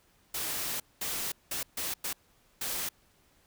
white noise bursts at uneven times, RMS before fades -34 dBFS, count 6, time 0.34-0.8 / 1.01-1.32 / 1.51-1.63 / 1.77-1.94 / 2.04-2.13 / 2.61-2.89 s, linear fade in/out 5 ms, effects pink hiss -66 dBFS RMS until 3.46 s

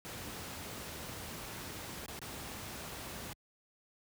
pink noise with dropouts, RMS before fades -44 dBFS, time 0.05-3.33 s, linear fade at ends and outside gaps 0 ms, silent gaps 2.06-2.082 / 2.191-2.216 s, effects high-pass 60 Hz 12 dB/octave

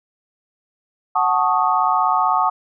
sine chord, D# half-diminished seventh, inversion first, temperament equal, 740 / 880 / 1108.7 / 1244.5 Hz, F#5 / A5 / C#6 / D#6, 0 / 0 / 0 / 0 cents, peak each -20 dBFS, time 1.15-2.5 s, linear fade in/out 10 ms, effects none

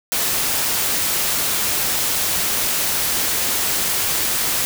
white noise, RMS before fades -20 dBFS, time 0.12-4.65 s, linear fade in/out 0 ms, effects none

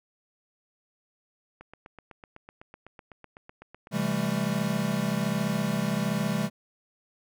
click train, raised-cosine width 0.5 ms, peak -30 dBFS, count 26, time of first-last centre 1.61-4.751 s, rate 7.96 Hz
square chord, A minor seventh, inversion first, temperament equal with one note detuned, 130.81 / 164.81 / 198.73 / 220 Hz, C3 / E3 / G3 / A3, 0 / 0 / +24 / 0 cents, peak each -35 / -32 / -30 / -32 dBFS, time 3.91-6.5 s, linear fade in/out 50 ms
effects none

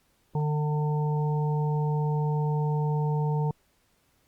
harmonic tone, 150 Hz, D3, 37 cents sharp, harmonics 1 / 3 / 5 / 6, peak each -24 / -34 / -41 / -35 dBFS, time 0.35-3.51 s, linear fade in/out 2 ms, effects pink hiss -68 dBFS RMS until 4.27 s + Opus 48 kbps

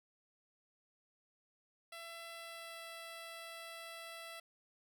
10% pulse tone with pitch glide, 670 to 665.4 Hz, E5 to E5, +28 to +16 cents, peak -39 dBFS, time 1.92-4.4 s, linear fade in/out 5 ms, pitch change -12 cents, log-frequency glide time 2.31-2.81 s, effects none

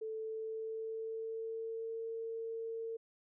sine tone with pitch glide, 440 to 453.4 Hz, A4 to A#4, 0 to -48 cents, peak -38 dBFS, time 0.01-2.97 s, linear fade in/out 10 ms, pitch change +52 cents, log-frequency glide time 0.16-2.05 s, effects none

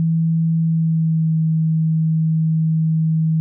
sine tone with pitch glide, 163.3 to 159.85 Hz, E3 to D#3, -16 to +47 cents, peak -14 dBFS, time 0-3.4 s, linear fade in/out 0 ms, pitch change -37 cents, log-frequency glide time 0.61-1.36 s, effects none

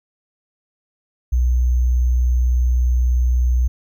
sine tone with sample-and-hold, 61.74 Hz, B1, in tune, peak -13 dBFS, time 1.32-3.68 s, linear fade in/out 10 ms, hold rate 6300 Hz, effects none

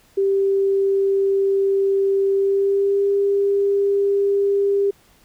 sine tone with pitch glide, 392 to 399.3 Hz, G4 to G4, 0 to +32 cents, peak -15 dBFS, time 0.17-4.91 s, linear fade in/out 10 ms, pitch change +32 cents, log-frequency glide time 2.33-3.06 s, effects pink hiss -55 dBFS RMS until 5.24 s

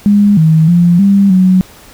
sine tone with pitch steps, 204.5 / 159 / 173.4 / 198.4 / 185.5 Hz, G#3 / D#3 / F3 / G3 / F#3, -26 / +38 / -12 / +21 / +5 cents, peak -4 dBFS, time 0.06-1.61 s, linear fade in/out 0 ms, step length 310 ms, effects pink hiss -38 dBFS RMS until 1.93 s

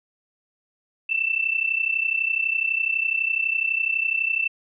sine tone pair together, 2646 / 2678 Hz, E7 / E7, +6 / +27 cents, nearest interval unison, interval 21 cents, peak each -24 / -23 dBFS, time 1.09-4.48 s, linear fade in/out 10 ms, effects none

